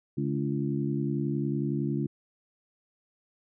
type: harmonic tone with a mistuned harmonic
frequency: 71 Hz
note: C#2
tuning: 42 cents sharp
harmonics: 2 / 3 / 4 / 5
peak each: -30 / -32 / -33 / -34 dBFS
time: 0.17-2.07 s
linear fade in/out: 10 ms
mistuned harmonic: 5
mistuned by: -58 cents
effects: none